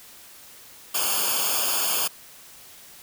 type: noise with comb filter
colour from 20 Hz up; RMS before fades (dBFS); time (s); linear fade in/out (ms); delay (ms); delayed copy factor
white; -24; 0.94-2.08; 10; 0.51; -1
effects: white hiss -47 dBFS RMS until 3.02 s